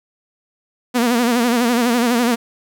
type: tone with vibrato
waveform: sawtooth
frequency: 239.3 Hz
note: A#3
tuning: 46 cents sharp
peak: -10 dBFS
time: 0.94-2.36 s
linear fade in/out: 20 ms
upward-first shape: sine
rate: 12 Hz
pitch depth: 83 cents each way
effects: 8-bit